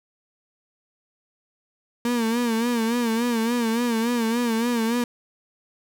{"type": "tone with vibrato", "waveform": "35% pulse", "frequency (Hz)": 233.1, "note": "A#3", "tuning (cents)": 0, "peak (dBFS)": -19, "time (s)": [2.05, 5.04], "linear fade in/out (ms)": 2, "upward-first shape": "sine", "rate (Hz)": 3.5, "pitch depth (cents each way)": 80, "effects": []}